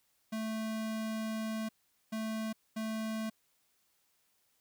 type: tone bursts at uneven times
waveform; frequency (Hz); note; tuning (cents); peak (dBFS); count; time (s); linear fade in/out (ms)
square; 220; A3; 0; -35; 3; 0.32-1.69 / 2.12-2.53 / 2.76-3.3; 10
effects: white hiss -74 dBFS RMS until 4.6 s